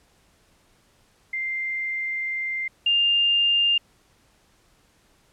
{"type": "tone pair in turn", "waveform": "sine", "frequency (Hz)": [2093, 2804], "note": ["C7", "F7"], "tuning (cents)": [0, 6], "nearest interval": "perfect fourth", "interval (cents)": 506, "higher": "second", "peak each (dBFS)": [-25, -17], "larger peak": "second", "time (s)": [[1.33, 2.68], [2.86, 3.78]], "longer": "first", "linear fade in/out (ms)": 5, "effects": ["pink hiss -61 dBFS RMS until 5.32 s", "low-pass 11000 Hz 12 dB/octave"]}